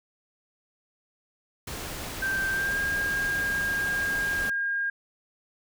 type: noise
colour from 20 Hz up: pink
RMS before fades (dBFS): -36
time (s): 1.67-4.5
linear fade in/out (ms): 5
type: tone with pitch glide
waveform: sine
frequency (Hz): 1568 to 1616.7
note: G6 to G#6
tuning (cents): 0 to -47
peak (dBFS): -25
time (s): 2.22-4.9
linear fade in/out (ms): 5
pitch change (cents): +53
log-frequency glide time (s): 2.52-2.78
effects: none